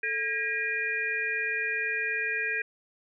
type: tone cluster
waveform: sine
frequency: 440.7 / 1628 / 1900 / 2424 Hz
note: A4 / G#6 / A#6 / D#7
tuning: +3 / -35 / +33 / -46 cents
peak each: -39 / -31 / -33 / -31 dBFS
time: 0.03-2.62 s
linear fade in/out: 5 ms
effects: none